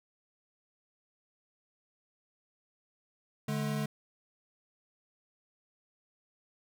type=tone pair together; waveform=square; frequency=146.83 / 213.9 Hz; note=D3 / A3; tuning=0 / -49 cents; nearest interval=perfect fifth; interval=651 cents; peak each=-34 / -35 dBFS; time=3.48-3.86 s; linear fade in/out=5 ms; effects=none